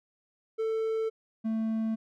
triangle tone pair in turn, 444.1 / 222.1 Hz, A4 / A3, +16 / +16 cents, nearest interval octave, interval 1200 cents, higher first, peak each -25 dBFS, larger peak neither, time 0.58-1.1 / 1.44-1.96 s, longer neither, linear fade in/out 20 ms, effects none

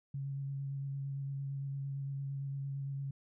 sine tone with vibrato, 138.1 Hz, C#3, 6 cents flat, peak -36 dBFS, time 0.14-3.11 s, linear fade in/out 5 ms, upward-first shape square, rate 8.8 Hz, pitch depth 12 cents each way, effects none

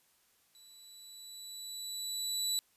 25% pulse tone with level ramp, 3951 Hz, B7, in tune, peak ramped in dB -53 to -26 dBFS, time 0.55-2.59 s, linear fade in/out 0 ms, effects white hiss -70 dBFS RMS until 2.76 s + resampled to 32000 Hz

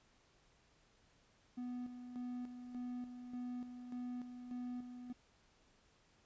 triangle tone with tremolo, 246.8 Hz, B3, 1 cent flat, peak -39 dBFS, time 1.57-5.13 s, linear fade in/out 10 ms, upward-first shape square, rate 1.7 Hz, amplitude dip 55%, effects pink hiss -71 dBFS RMS until 6.25 s + resampled to 16000 Hz

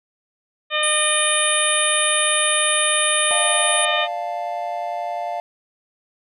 harmonic tone, 608 Hz, D#5, 40 cents flat, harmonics 1 / 2 / 3 / 4 / 5 / 6, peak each -25 / -25 / -25 / -25 / -25 / -25 dBFS, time 0.7-4.08 s, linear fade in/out 50 ms
sine tone, 9397 Hz, D9, in tune, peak -20 dBFS, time 0.83-3.85 s, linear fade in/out 2 ms
triangle chord, D minor, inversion none, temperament equal, 587.3 / 698.5 / 880 Hz, D5 / F5 / A5, 0 / 0 / 0 cents, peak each -29 / -23 / -29 dBFS, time 3.31-5.4 s, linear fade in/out 0 ms
effects none

